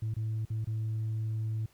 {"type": "tone with dropouts", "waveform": "sine", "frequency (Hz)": 110, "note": "A2", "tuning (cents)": 0, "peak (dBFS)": -28, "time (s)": [0.02, 1.66], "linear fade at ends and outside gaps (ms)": 5, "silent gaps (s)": [[0.14, 0.165], [0.452, 0.502], [0.646, 0.671]], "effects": ["tanh soft clip ceiling -28 dBFS", "pink hiss -65 dBFS RMS until 1.73 s"]}